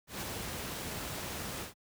pink noise with ADSR envelope, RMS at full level -37 dBFS, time 0.07-1.74 s, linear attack 140 ms, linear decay 14 ms, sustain -2 dB, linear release 130 ms, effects high-pass 60 Hz 12 dB/octave

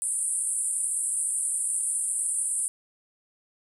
pink band-pass noise, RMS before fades -28 dBFS, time 0.02-2.68 s, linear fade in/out 0 ms, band 8500 to 10000 Hz, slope 96 dB/octave, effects none

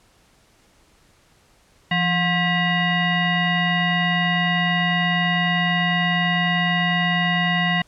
sine tone with frequency modulation, 1063 Hz, C6, 27 cents sharp, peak -17 dBFS, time 1.91-7.82 s, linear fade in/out 5 ms, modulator 891 Hz, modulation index 2, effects pink hiss -57 dBFS RMS until 7.87 s + low-pass 10000 Hz 12 dB/octave

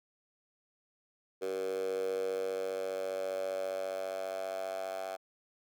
10% pulse tone with high-pass filter sweep, 94.9 Hz, F#2, 44 cents sharp, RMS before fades -36 dBFS, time 1.41-5.17 s, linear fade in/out 20 ms, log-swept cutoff 430 to 710 Hz, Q 7.2, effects none

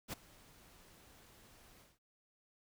pink noise with ADSR envelope, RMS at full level -40 dBFS, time 0.08-1.99 s, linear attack 48 ms, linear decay 13 ms, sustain -22 dB, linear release 190 ms, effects none

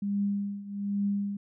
sine tone with tremolo, 201.4 Hz, G3, 47 cents sharp, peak -24 dBFS, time 0.02-1.37 s, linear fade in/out 5 ms, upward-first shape triangle, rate 1.2 Hz, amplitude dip 85%, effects none

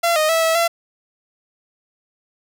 sawtooth tone with pitch steps, 681 / 619 / 654 / 650 / 677 Hz, F5 / D#5 / E5 / E5 / E5, -44 / -9 / -14 / -24 / +46 cents, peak -11 dBFS, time 0.03-0.68 s, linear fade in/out 10 ms, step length 130 ms, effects none

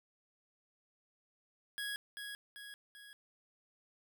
25% pulse tone with echo, 1661.2 Hz, G#6, in tune, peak -34 dBFS, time 1.78-1.96 s, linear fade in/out 0 ms, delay 390 ms, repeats 3, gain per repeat -5 dB, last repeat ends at 3.13 s, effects none

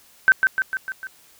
sine tone with echo, 1540 Hz, G6, 31 cents flat, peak -9 dBFS, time 0.28-0.32 s, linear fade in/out 0 ms, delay 150 ms, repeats 5, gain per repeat -4 dB, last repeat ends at 1.07 s, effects white hiss -53 dBFS RMS until 1.39 s

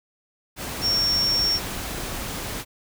sine tone in noise, 5500 Hz, F8, 27 cents flat, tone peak -19 dBFS, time 0.81-1.6 s, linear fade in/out 50 ms, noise pink, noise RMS -31 dBFS, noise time 0.56-2.65 s, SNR +9 dB, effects none

